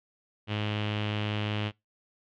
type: tone with low-pass filter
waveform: sawtooth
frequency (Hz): 105.4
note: G#2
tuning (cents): +26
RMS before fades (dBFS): -31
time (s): 0.47-1.72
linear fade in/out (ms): 50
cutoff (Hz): 3000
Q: 4.3
effects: noise-tail reverb RT60 0.2 s tail -25 dB re dry